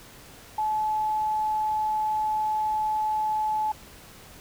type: tone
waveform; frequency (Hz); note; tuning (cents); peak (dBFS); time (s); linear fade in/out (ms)
sine; 860; A5; -40; -23; 0.58-3.72; 5
effects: pink hiss -48 dBFS RMS until 4.4 s